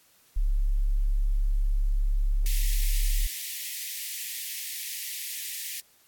sine tone, 34.88 Hz, C#1, 12 cents sharp, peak -21 dBFS, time 0.36-3.27 s, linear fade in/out 10 ms
white high-pass noise, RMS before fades -35 dBFS, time 2.46-5.8 s, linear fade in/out 0 ms, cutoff 1800 Hz, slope 96 dB/octave
effects white hiss -61 dBFS RMS until 6.07 s + AAC 64 kbps

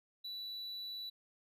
triangle tone, 3951 Hz, B7, in tune, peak -40 dBFS, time 0.24-1.1 s, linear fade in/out 10 ms, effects none

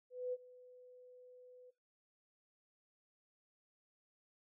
sine tone with ADSR envelope, 499.8 Hz, B4, 21 cents sharp, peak -35 dBFS, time 0.1-1.71 s, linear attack 230 ms, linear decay 39 ms, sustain -21 dB, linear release 16 ms, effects noise-tail reverb RT60 0.3 s tail -22 dB re dry

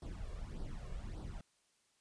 brown noise with flanger, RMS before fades -44 dBFS, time 0.02-1.41 s, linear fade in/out 2 ms, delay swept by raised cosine 0.21 to 1.81 ms, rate 1.7 Hz, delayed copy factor +0.75, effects white hiss -75 dBFS RMS until 2 s + resampled to 22050 Hz

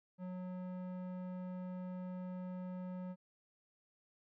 square tone with low-pass filter, 182.7 Hz, F#3, 22 cents flat, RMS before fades -44 dBFS, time 0.18-3.16 s, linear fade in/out 50 ms, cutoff 1000 Hz, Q 0.68, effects none

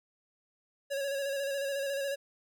square tone with vibrato, 554.4 Hz, C#5, in tune, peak -32 dBFS, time 0.9-2.16 s, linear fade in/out 20 ms, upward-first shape square, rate 14 Hz, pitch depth 30 cents each way, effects none

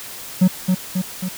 triangle tone with echo, 184.5 Hz, F#3, 5 cents flat, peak -7 dBFS, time 0.41-0.48 s, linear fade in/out 10 ms, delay 270 ms, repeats 3, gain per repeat -4 dB, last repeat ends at 1.29 s, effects white hiss -34 dBFS RMS until 1.37 s

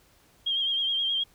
sine tone with vibrato, 3214 Hz, G7, 43 cents sharp, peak -24 dBFS, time 0.46-1.24 s, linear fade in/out 10 ms, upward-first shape sine, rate 9.5 Hz, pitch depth 41 cents each way, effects pink hiss -61 dBFS RMS until 1.34 s

